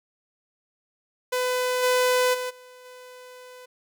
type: tone with level steps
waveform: sawtooth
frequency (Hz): 502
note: B4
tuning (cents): +28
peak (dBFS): -19 / -15 / -24 / -42 / -39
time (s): 1.32-3.66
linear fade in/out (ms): 10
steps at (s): 1.82 / 2.33 / 2.49 / 2.84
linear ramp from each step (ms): 20
effects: none